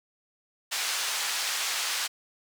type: band-pass noise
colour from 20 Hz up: white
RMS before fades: -30 dBFS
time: 0.71-2.08 s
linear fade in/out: 20 ms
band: 940 to 6500 Hz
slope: 12 dB/octave
effects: none